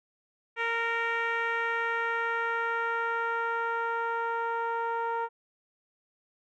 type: tone with low-pass filter sweep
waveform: 10% pulse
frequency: 462.3 Hz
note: A#4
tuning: 14 cents flat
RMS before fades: -30 dBFS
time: 0.56-5.29 s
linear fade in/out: 50 ms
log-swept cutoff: 2200 to 1000 Hz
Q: 2
effects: none